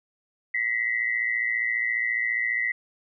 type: tone pair together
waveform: sine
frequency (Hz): 1928.3 / 2043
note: B6 / C7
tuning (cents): -42 / -42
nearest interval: minor second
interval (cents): 100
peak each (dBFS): -26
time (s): 0.54-2.72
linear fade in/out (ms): 5
effects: none